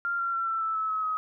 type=tone with pitch steps; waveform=sine; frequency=1391 / 1372.6 / 1354.5 / 1336.7 / 1319 / 1301.6 / 1284.4 / 1267.5 Hz; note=F6 / F6 / E6 / E6 / E6 / E6 / E6 / D#6; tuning=-7 / -30 / +47 / +24 / +1 / -22 / -45 / +32 cents; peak=-26 dBFS; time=0.05-1.17 s; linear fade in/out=0 ms; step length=140 ms; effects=none